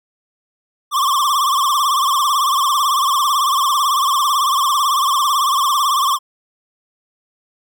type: tone with vibrato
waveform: square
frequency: 1116 Hz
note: C#6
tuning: 11 cents sharp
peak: -14 dBFS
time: 0.91-6.19 s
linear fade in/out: 50 ms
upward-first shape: triangle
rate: 18 Hz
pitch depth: 150 cents each way
effects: none